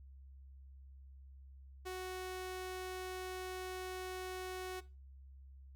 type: tone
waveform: sawtooth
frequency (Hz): 370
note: F#4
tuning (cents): 0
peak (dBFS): -37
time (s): 1.85-4.81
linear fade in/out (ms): 20
effects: noise-tail reverb RT60 0.3 s tail -18 dB re dry + added 67 Hz sine -53 dBFS peak until 5.75 s